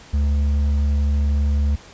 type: tone with hard clipping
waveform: triangle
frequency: 72 Hz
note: D2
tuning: 34 cents flat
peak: -17 dBFS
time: 0.13-1.76 s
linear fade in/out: 10 ms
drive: 8 dB
effects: pink hiss -44 dBFS RMS until 1.93 s + resampled to 16000 Hz